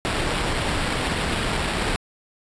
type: noise with sample-and-hold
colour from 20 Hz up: pink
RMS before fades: -24 dBFS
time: 0.05-1.96 s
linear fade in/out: 0 ms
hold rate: 6300 Hz
effects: resampled to 22050 Hz